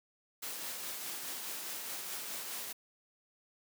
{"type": "noise with tremolo", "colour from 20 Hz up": "white", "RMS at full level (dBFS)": -40, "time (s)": [0.42, 2.73], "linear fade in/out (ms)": 10, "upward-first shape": "triangle", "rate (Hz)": 4.8, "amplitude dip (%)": 30, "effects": ["high-pass 200 Hz 12 dB/octave"]}